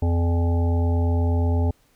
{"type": "harmonic tone with a mistuned harmonic", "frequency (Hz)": 85.1, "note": "F2", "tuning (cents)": -44, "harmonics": [1, 3, 5, 7, 9, 10], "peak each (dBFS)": [-18, -28, -32, -35, -37, -38], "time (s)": [0.02, 1.71], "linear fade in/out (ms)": 5, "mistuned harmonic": 9, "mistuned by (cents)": 37, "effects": ["pink hiss -62 dBFS RMS until 1.95 s"]}